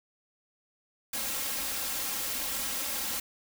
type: noise with comb filter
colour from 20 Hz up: white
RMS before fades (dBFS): -33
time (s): 1.13-3.2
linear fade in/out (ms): 5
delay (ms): 3.7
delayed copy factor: +0.65
effects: none